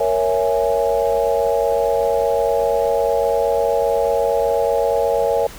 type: chord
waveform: sine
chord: A# half-diminished seventh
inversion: none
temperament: equal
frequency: 466.2 / 554.4 / 659.3 / 830.6 Hz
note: A#4 / C#5 / E5 / G#5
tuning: 0 / 0 / 0 / 0 cents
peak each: -19 / -19 / -22 / -23 dBFS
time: 0-5.47 s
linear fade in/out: 5 ms
effects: added 50 Hz sine -38 dBFS peak until 5.58 s + pink hiss -38 dBFS RMS until 5.58 s